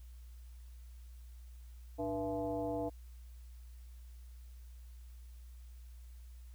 sine tone with frequency modulation, 484.6 Hz, B4, 33 cents flat, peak -34 dBFS, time 1.98-2.9 s, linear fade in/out 20 ms, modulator 187 Hz, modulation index 1.5, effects added 60 Hz sine -49 dBFS peak until 6.54 s + white hiss -69 dBFS RMS until 6.54 s

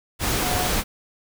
sine tone in noise, 724 Hz, F#5, 38 cents flat, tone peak -27 dBFS, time 0.4-0.71 s, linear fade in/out 50 ms, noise pink, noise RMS -23 dBFS, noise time 0.19-0.84 s, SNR -7 dB, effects none

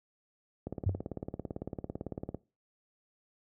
click train, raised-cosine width 2 ms, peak -23 dBFS, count 31, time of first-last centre 0.67-2.346 s, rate 17.9 Hz
sine tone with exponential decay, 93.8 Hz, F#2, 24 cents sharp, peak -22 dBFS, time 0.86-1.04 s, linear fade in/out 5 ms, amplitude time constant 39 ms
effects noise-tail reverb RT60 0.3 s tail -21 dB re dry + high-pass 60 Hz 12 dB/octave

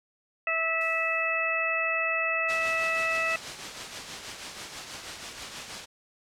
harmonic tone, 653 Hz, E5, 17 cents flat, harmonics 1 / 2 / 3 / 4, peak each -33 / -32 / -30 / -28 dBFS, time 0.47-3.36 s, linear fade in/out 2 ms
violet noise with exponential decay, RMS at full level -40 dBFS, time 0.81-1.87 s, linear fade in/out 0 ms, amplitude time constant 230 ms
white noise with tremolo, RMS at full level -34 dBFS, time 2.48-5.86 s, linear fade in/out 20 ms, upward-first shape triangle, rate 6.2 Hz, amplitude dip 50%
effects low-pass 6000 Hz 12 dB/octave

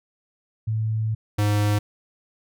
sine / square tone pair in turn, 110 / 103.95 Hz, A2 / G#2, 0 / +2 cents, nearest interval minor second, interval 98 cents, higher first, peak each -21 / -19 dBFS, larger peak second, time 0.67-1.15 / 1.38-1.79 s, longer first, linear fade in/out 10 ms, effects none

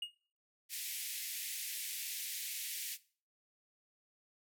triangle tone with exponential decay, 2861 Hz, F7, 41 cents sharp, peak -33 dBFS, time 0.02-0.15 s, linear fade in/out 5 ms, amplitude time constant 27 ms
white band-pass noise, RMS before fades -42 dBFS, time 0.69-2.98 s, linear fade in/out 50 ms, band 1900 to 16000 Hz, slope 48 dB/octave
effects noise-tail reverb RT60 0.4 s tail -18 dB re dry

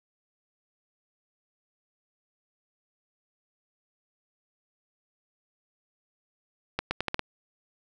accelerating click train, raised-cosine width 0.3 ms, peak -11 dBFS, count 6, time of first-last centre 6.79-7.193 s, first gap 120 ms, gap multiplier 0.8, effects none

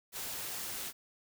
white noise, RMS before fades -40 dBFS, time 0.12-0.93 s, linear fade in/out 50 ms, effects none

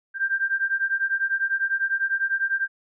sine beating tone pair, 1576 / 1586 Hz, G6 / G6, +9 / +20 cents, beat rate 10 Hz, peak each -25 / -24 dBFS, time 0.14-2.68 s, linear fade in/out 50 ms, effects none

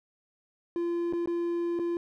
triangle tone with dropouts, 343.2 Hz, F4, 30 cents flat, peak -25 dBFS, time 0.76-1.97 s, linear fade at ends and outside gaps 1 ms, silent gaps 1.126-1.134 / 1.259-1.274 / 1.79-1.796 s, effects none

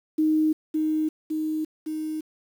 sine tone with echo, 311.1 Hz, D#4, in tune, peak -18 dBFS, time 0.18-0.53 s, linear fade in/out 10 ms, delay 560 ms, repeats 3, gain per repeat -3 dB, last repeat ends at 2.21 s, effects 8-bit

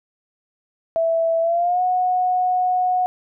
sine tone with pitch glide, 659.3 to 731.5 Hz, E5 to F#5, 0 to -20 cents, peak -16 dBFS, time 0.96-3.06 s, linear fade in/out 0 ms, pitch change +180 cents, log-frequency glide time 1.41-1.82 s, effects none

